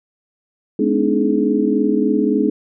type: tone cluster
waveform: sine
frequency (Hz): 210 / 250.7 / 287.8 / 311.3 / 422.7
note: G#3 / B3 / D4 / D#4 / G#4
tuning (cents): +19 / +26 / -35 / +1 / +31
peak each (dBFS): -20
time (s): 0.79-2.5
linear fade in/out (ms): 5
effects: none